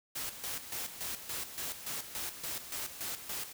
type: noise with tremolo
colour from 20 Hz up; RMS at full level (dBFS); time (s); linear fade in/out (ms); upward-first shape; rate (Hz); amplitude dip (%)
white; -38; 0.15-3.53; 10; square; 3.5; 65
effects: none